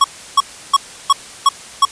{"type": "tone bursts", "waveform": "square", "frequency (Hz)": 1108.7, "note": "C#6", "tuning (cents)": 0, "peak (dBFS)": -7, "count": 6, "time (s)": [0.01, 1.852], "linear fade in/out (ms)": 5, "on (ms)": 32, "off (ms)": 330, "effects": ["white hiss -35 dBFS RMS until 1.91 s", "resampled to 22050 Hz"]}